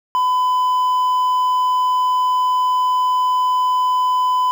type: tone with quantisation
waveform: triangle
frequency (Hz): 1005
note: B5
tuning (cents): +30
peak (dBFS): -12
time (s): 0.15-4.51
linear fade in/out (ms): 0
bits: 7
effects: none